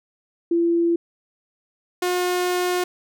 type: tone pair in turn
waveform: sine / sawtooth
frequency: 339.2 / 359.4 Hz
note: E4 / F4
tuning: +50 / +50 cents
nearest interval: minor second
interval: 100 cents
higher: second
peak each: -16 dBFS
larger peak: neither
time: 0.51-0.96 / 2.02-2.84 s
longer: second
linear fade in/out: 5 ms
effects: none